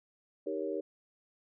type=chord; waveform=sine; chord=Eb dominant seventh; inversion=none; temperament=equal; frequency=311.1 / 392 / 466.2 / 554.4 Hz; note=Eb4 / G4 / Bb4 / Db5; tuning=0 / 0 / 0 / 0 cents; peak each=-39 / -37 / -38 / -39 dBFS; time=0.46-0.81 s; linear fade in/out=10 ms; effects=none